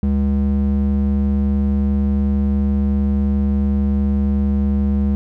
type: ring-modulated tone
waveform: triangle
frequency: 138.59 Hz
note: C#3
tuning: in tune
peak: -9 dBFS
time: 0.03-5.15 s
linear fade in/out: 0 ms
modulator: 65.5 Hz
effects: none